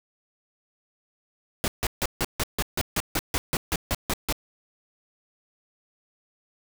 pink noise bursts, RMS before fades -25 dBFS, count 15, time 1.64-4.325 s, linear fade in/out 0 ms, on 39 ms, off 150 ms, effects none

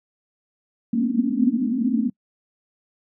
white band-pass noise, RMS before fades -21 dBFS, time 0.93-2.1 s, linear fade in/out 5 ms, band 220 to 270 Hz, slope 96 dB/octave, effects noise-tail reverb RT60 0.1 s tail -26 dB re dry

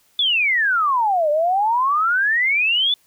sine exponential two-way sweep, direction down then up, 3533 to 582 to 3533 Hz, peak -15 dBFS, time 0.19-2.94 s, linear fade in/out 2 ms, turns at 1.3 s, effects white hiss -59 dBFS RMS until 3.06 s

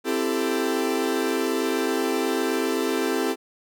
40% pulse chord, A minor seventh, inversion first, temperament equal with one note detuned, 261.6 / 333.1 / 392 / 440 Hz, C4 / E4 / G4 / A4, 0 / +18 / 0 / 0 cents, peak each -27 dBFS, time 0.04-3.36 s, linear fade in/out 50 ms, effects none

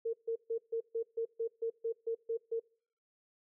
sine tone bursts, 456.5 Hz, A#4, 36 cents flat, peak -31 dBFS, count 12, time 0.05-2.598 s, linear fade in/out 10 ms, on 84 ms, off 140 ms, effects noise-tail reverb RT60 0.5 s tail -24 dB re dry

